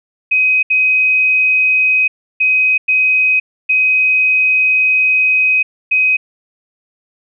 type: tone bursts at uneven times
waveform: sine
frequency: 2521 Hz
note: D#7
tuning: 22 cents sharp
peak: -9 dBFS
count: 6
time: 0.31-0.63 / 0.7-2.08 / 2.4-2.78 / 2.88-3.4 / 3.69-5.63 / 5.91-6.17 s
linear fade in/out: 10 ms
effects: none